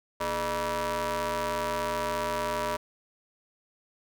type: ring-modulated tone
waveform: sawtooth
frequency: 183.2 Hz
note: F#3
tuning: 17 cents flat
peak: -21 dBFS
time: 0.2-2.77 s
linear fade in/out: 10 ms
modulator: 787 Hz
effects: none